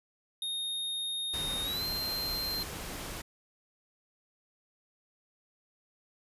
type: tone with pitch glide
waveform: square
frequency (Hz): 3703 to 4156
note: A#7 to C8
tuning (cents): -12 to -12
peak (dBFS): -33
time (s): 0.42-2.63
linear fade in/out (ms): 2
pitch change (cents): +200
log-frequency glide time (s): 1.62-1.85
type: noise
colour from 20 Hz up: pink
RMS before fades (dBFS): -40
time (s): 1.33-3.22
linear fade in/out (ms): 10
effects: resampled to 32000 Hz